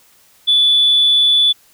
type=tone; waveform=sine; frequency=3463 Hz; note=A7; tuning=28 cents flat; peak=-8 dBFS; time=0.47-1.53 s; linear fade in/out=20 ms; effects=tanh soft clip ceiling -4 dBFS + white hiss -51 dBFS RMS until 1.73 s